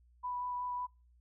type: tone with vibrato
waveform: sine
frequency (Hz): 987.8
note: B5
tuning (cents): 0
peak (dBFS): -35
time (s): 0.23-0.87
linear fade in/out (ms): 20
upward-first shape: sine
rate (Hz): 5.4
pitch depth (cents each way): 9
effects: noise-tail reverb RT60 0.3 s tail -26 dB re dry + added 60 Hz sine -62 dBFS peak until 1.2 s